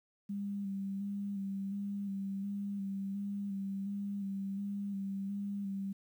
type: tone with vibrato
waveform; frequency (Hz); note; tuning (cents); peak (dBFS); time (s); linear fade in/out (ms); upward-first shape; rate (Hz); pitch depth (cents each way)
sine; 198.4; G3; +21; -35; 0.29-5.93; 10; square; 1.4; 23
effects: 11-bit